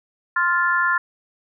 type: chord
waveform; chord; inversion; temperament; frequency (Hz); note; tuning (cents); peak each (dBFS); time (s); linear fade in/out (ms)
sine; F major; second; just; 1047.7 / 1396.9 / 1746.1; C6 / F6 / A6; +2 / 0 / -14; -22 / -20 / -21; 0.36-0.98; 5
effects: none